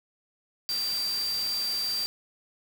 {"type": "tone in noise", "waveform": "sine", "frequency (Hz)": 4700, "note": "D8", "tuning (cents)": 1, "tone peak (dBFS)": -27, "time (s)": [0.69, 2.06], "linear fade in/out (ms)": 0, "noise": "white", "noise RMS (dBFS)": -38, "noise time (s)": [0.69, 2.06], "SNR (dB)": 8, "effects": []}